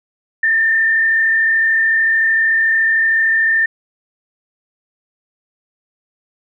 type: tone with frequency modulation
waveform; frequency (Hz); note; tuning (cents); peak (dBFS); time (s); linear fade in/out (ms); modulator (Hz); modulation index
sine; 1798; A6; +37; -11; 0.43-3.66; 5; 33.5; 0.79
effects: none